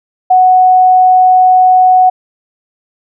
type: tone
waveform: sine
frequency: 740 Hz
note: F#5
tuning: in tune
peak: -3 dBFS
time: 0.3-2.1 s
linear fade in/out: 10 ms
effects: none